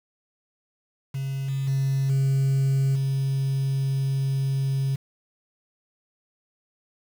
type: tone with level steps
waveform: sine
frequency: 135.6 Hz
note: C#3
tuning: 38 cents flat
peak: -25 / -23 / -19 / -16 / -20 dBFS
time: 1.14-4.96 s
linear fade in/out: 10 ms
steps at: 1.48 / 1.67 / 2.09 / 2.95 s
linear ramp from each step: 10 ms
effects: tanh soft clip ceiling -18 dBFS + 7-bit